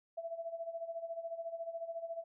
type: tone with tremolo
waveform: sine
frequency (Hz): 666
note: E5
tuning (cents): +18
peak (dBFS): -36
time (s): 0.17-2.24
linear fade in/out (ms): 10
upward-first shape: sine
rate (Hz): 14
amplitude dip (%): 75
effects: none